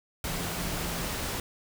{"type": "tone in noise", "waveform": "sine", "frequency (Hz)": 170, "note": "F3", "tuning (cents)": -46, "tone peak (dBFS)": -38, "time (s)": [0.27, 1.06], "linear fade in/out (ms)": 2, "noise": "pink", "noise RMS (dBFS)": -33, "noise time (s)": [0.24, 1.4], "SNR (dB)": -8, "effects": []}